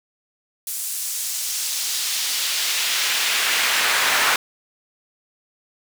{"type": "noise with high-pass filter sweep", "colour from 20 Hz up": "brown", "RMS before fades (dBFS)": -22, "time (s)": [0.67, 4.36], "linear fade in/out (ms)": 2, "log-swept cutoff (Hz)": [9300, 1400], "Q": 0.95, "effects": []}